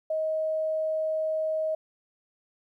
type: tone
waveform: sine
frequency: 630 Hz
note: D#5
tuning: 21 cents sharp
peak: -25 dBFS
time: 0.1-1.75 s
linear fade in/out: 5 ms
effects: 11-bit